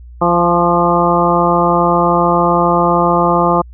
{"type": "harmonic tone with a mistuned harmonic", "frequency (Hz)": 172.9, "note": "F3", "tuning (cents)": -17, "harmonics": [1, 2, 3, 4, 5, 6, 7], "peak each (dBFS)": [-17, -17, -17, -17, -17, -17, -17], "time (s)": [0.21, 3.62], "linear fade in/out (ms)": 10, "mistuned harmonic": 6, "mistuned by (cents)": 29, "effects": ["added 60 Hz sine -32 dBFS peak until 3.73 s"]}